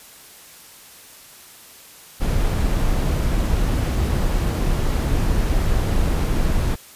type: noise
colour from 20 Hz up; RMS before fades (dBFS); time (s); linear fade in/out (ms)
brown; -19; 2.2-6.76; 20
effects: white hiss -44 dBFS RMS until 6.95 s + resampled to 32000 Hz